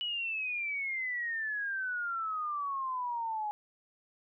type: exponential sweep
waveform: sine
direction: down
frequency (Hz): 2960 to 830.6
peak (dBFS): -32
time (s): 0.01-3.51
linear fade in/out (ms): 0
effects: none